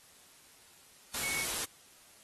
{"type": "tone in noise", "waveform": "sine", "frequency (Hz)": 2217, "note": "C#7", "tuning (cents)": 0, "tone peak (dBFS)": -36, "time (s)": [1.23, 1.45], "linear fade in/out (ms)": 5, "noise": "white", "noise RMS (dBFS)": -35, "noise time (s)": [1.14, 1.65], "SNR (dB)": -4, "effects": ["white hiss -59 dBFS RMS until 2.23 s", "AAC 32 kbps"]}